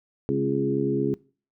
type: harmonic tone with a mistuned harmonic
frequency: 68.9 Hz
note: C#2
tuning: 10 cents flat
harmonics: 2 / 3 / 4 / 5 / 6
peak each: -29 / -31 / -27 / -28 / -27 dBFS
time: 0.29-1.14 s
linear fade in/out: 0 ms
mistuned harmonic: 4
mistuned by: -25 cents
effects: noise-tail reverb RT60 0.4 s tail -22 dB re dry